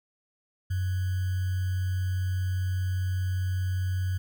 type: tone with sample-and-hold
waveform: sine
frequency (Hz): 92.5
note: F#2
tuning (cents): 0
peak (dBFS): -25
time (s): 0.7-4.18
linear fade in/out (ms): 10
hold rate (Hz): 1575
effects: none